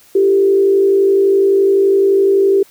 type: tone with frequency modulation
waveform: sine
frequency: 391.3 Hz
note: G4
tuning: 3 cents flat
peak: -8 dBFS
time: 0.15-2.63 s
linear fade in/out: 5 ms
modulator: 51.8 Hz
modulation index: 0.52
effects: white hiss -47 dBFS RMS until 2.7 s